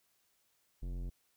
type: tone with tanh clipping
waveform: sine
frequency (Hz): 44.42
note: F1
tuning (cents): +30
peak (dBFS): -39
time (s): 0.82-1.1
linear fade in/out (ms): 10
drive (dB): 16
effects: white hiss -75 dBFS RMS until 1.36 s